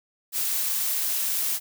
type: noise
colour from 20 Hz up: blue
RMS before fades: -26 dBFS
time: 0.32-1.6 s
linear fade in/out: 50 ms
effects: none